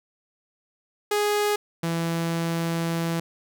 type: tone pair in turn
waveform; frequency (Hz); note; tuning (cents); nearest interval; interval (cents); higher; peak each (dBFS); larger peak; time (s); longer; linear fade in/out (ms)
sawtooth; 415.3 / 166.68; G#4 / E3; 0 / +19; octave + major third; 1581; first; -17 / -20; first; 1.11-1.56 / 1.83-3.2; second; 5
effects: none